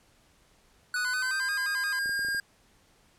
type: tone with pitch glide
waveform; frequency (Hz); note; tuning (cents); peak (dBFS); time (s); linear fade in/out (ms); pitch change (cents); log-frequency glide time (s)
square; 1480 to 1614; F#6 to G#6; 0 to -50; -28; 0.94-2.4; 2; +150; 1.07-1.51
type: tone with vibrato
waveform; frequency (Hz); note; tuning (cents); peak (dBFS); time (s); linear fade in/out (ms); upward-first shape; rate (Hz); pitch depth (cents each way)
sawtooth; 1128; C#6; +30; -35; 0.96-1.99; 2; square; 5.7; 170
type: clicks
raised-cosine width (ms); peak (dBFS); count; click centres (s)
2; -34; 6; 2.059 / 2.094 / 2.193 / 2.248 / 2.286 / 2.347
effects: pink hiss -63 dBFS RMS until 3.18 s + low-pass 11000 Hz 12 dB/octave